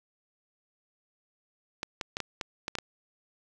clicks, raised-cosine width 0.2 ms, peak -15 dBFS, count 8, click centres 1.831 / 2.012 / 2.169 / 2.203 / 2.412 / 2.681 / 2.753 / 2.786 s, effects none

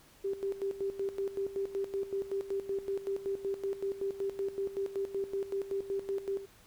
sine tone with tremolo, 393 Hz, G4, 4 cents sharp, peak -30 dBFS, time 0.24-6.46 s, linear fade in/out 10 ms, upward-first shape square, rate 5.3 Hz, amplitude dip 75%, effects pink hiss -60 dBFS RMS until 6.66 s

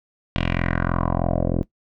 10% pulse tone with low-pass filter sweep, 43.19 Hz, F1, 18 cents flat, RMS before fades -22 dBFS, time 0.36-1.63 s, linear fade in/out 0 ms, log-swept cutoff 3200 to 400 Hz, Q 3.3, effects noise-tail reverb RT60 0.1 s tail -17 dB re dry

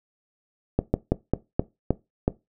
slowing click train, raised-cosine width 2 ms, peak -6 dBFS, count 7, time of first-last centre 0.79-2.279 s, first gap 150 ms, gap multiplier 1.2, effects noise-tail reverb RT60 0.2 s tail -18 dB re dry

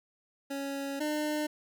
25% pulse tone pair in turn, 277.2 / 301.7 Hz, C#4 / D4, 0 / +47 cents, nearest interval minor second, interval 147 cents, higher second, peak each -30 / -26 dBFS, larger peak second, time 0.5-1 / 1-1.47 s, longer first, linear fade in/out 10 ms, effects none

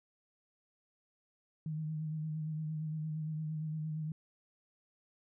sine tone with vibrato, 155.56 Hz, D#3, in tune, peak -35 dBFS, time 1.66-4.12 s, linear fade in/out 2 ms, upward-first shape sine, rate 8.7 Hz, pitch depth 32 cents each way, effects none

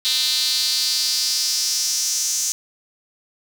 square tone with high-pass filter sweep, 138.8 Hz, C#3, 3 cents sharp, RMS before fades -21 dBFS, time 0.05-2.52 s, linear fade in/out 0 ms, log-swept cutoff 3900 to 6300 Hz, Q 4.3, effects none

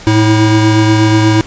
square tone pair together, 110 / 321.7 Hz, A2 / E4, 0 / -42 cents, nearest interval octave + perfect fifth, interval 1858 cents, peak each -10 dBFS, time 0.07-1.41 s, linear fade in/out 0 ms, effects pink hiss -32 dBFS RMS until 1.46 s + resampled to 16000 Hz

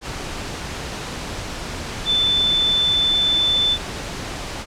sine tone in noise, 3520 Hz, A7, in tune, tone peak -15 dBFS, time 2.05-3.78 s, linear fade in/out 50 ms, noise pink, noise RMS -29 dBFS, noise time 0.01-4.66 s, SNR +11 dB, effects low-pass 7000 Hz 12 dB/octave

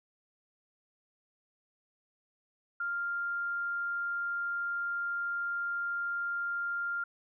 sine tone, 1396.9 Hz, F6, in tune, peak -31 dBFS, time 2.8-7.04 s, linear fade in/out 5 ms, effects none

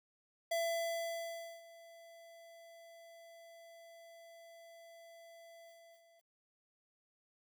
square tone with ADSR envelope, 670 Hz, E5, 28 cents sharp, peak -33 dBFS, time 0.51-6.32 s, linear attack 8 ms, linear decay 1100 ms, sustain -23 dB, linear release 680 ms, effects 12-bit

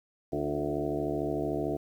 harmonic tone with a mistuned harmonic, 73.42 Hz, D2, in tune, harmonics 1 / 2 / 3 / 4 / 5 / 6 / 7 / 8 / 9 / 10, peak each -43 / -38 / -44 / -34 / -34 / -36 / -44 / -43 / -36 / -43 dBFS, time 0.32-1.77 s, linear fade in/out 10 ms, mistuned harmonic 5, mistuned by -43 cents, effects 10-bit

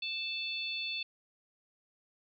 harmonic tone, 880 Hz, A5, in tune, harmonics 3 / 4 / 5, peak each -37 / -39 / -41 dBFS, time 0.02-1.03 s, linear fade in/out 5 ms, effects none

